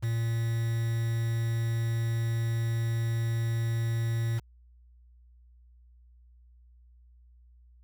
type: tone with quantisation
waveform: triangle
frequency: 115 Hz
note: A#2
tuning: 23 cents flat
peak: -24 dBFS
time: 0.02-4.4 s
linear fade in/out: 20 ms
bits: 7
effects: added 60 Hz sine -54 dBFS peak until 7.83 s